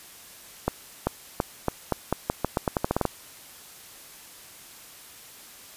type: accelerating click train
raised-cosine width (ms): 1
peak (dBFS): -8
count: 16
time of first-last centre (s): 0.68-3.053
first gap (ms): 390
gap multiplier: 0.85
effects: white hiss -47 dBFS RMS until 5.76 s + resampled to 32000 Hz

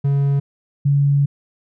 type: tone pair in turn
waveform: triangle / sine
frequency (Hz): 140 / 141.54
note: C#3 / C#3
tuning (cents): +18 / +36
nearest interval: unison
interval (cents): 18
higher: second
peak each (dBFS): -12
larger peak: neither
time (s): 0.04-0.4 / 0.85-1.26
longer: second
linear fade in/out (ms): 10
effects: none

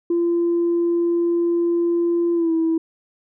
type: tone with pitch glide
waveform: sine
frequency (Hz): 342.4 to 326.2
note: F4 to E4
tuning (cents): -34 to -18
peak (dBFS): -15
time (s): 0.1-2.78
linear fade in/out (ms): 5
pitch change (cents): -84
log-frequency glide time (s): 2.34-2.52
effects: tanh soft clip ceiling -13 dBFS

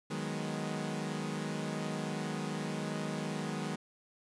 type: chord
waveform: sawtooth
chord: G# minor seventh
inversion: second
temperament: equal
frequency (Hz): 155.56 / 185 / 207.7 / 246.9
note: D#3 / F#3 / G#3 / B3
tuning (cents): 0 / 0 / 0 / 0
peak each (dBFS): -35 / -38 / -35 / -39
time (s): 0.1-3.76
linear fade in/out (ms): 10
effects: resampled to 22050 Hz + 10-bit

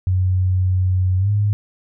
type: tone with pitch glide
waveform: sine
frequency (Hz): 92.5 to 103.23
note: F#2 to G#2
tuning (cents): 0 to -10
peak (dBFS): -14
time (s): 0.07-1.53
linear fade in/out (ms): 0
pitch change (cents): +190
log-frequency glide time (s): 1.18-1.3
effects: none

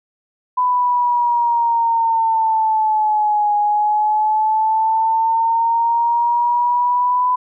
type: exponential two-way sweep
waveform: sine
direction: down then up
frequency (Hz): 1001 to 829 to 1001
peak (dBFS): -13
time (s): 0.57-7.36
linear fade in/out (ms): 10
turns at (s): 3.56
effects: none

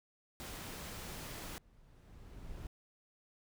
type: noise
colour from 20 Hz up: pink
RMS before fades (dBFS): -46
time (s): 0.4-1.58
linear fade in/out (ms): 0
type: noise with exponential growth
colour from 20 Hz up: brown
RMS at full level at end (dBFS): -44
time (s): 0.69-2.67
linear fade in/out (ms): 2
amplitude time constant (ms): 430
effects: none

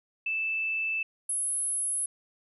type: tone pair in turn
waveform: sine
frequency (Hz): 2637 / 10649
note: E7 / E9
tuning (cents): 0 / +16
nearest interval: 2 octaves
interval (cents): 2416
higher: second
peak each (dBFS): -27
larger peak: neither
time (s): 0.26-1.03 / 1.29-2.06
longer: neither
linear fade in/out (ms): 5
effects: none

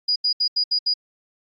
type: tone bursts at uneven times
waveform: sine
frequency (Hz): 4900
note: D#8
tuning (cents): -27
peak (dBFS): -17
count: 6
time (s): 0.08-0.16 / 0.24-0.33 / 0.4-0.48 / 0.56-0.64 / 0.71-0.79 / 0.86-0.94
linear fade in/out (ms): 10
effects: AAC 48 kbps

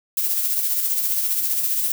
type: noise with tremolo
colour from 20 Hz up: violet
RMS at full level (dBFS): -20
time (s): 0.17-1.92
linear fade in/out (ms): 2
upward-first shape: sine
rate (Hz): 15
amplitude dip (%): 40
effects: none

